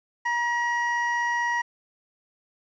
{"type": "tone pair together", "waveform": "triangle", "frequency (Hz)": [952.3, 1908], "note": ["A#5", "A#6"], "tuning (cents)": [37, 40], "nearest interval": "octave", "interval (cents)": 1203, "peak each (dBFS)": -24, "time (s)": [0.25, 1.62], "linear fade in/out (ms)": 10, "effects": ["resampled to 16000 Hz", "9-bit"]}